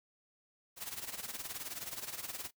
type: noise with tremolo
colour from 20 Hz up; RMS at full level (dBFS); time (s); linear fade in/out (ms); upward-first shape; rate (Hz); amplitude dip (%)
white; -40; 0.76-2.51; 50; sine; 19; 75
effects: noise-tail reverb RT60 0.1 s tail -21 dB re dry